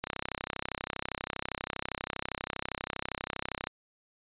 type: click train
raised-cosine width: 0.3 ms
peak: -16 dBFS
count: 119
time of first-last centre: 0.04-3.671 s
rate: 32.5 Hz
effects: resampled to 8000 Hz